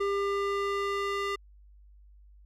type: tone with band-pass filter sweep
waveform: square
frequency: 399.6 Hz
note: G4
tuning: 33 cents sharp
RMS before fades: -30 dBFS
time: 0-1.36 s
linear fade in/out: 10 ms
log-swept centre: 820 to 1700 Hz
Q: 0.78
effects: added 50 Hz sine -52 dBFS peak until 2.45 s